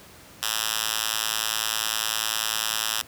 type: tone with high-pass filter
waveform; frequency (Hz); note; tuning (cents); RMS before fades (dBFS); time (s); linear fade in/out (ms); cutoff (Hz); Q
5% pulse; 110; A2; 0; -27; 0.42-3.02; 10; 2500; 0.68
effects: pink hiss -48 dBFS RMS until 3.07 s + high-pass 60 Hz 12 dB/octave